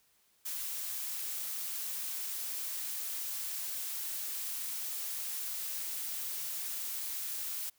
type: noise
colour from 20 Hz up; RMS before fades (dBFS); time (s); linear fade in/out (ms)
blue; -38; 0.45-7.7; 10
effects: white hiss -70 dBFS RMS until 7.78 s